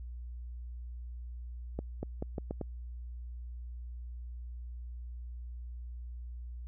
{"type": "accelerating click train", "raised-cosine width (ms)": 2, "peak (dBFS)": -22, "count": 6, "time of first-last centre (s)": [1.79, 2.613], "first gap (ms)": 240, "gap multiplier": 0.81, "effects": ["added 60 Hz sine -40 dBFS peak until 6.67 s"]}